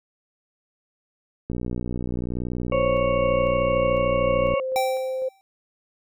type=click train; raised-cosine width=3 ms; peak=-16 dBFS; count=186; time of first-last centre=1.5-4.538 s; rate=60.9 Hz
type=harmonic tone; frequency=554.4 Hz; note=C#5; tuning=in tune; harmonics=1 / 2 / 4 / 5; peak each=-22 / -28 / -34 / -36 dBFS; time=2.72-4.6 s; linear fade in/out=2 ms
type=tone with tremolo; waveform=sine; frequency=521 Hz; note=C5; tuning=7 cents flat; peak=-22 dBFS; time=2.72-5.29 s; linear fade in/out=10 ms; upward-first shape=square; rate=2 Hz; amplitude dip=25%
type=tone with exponential decay; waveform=square; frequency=777 Hz; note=G5; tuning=16 cents flat; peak=-20 dBFS; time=4.76-5.41 s; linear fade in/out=0 ms; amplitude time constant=140 ms
effects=none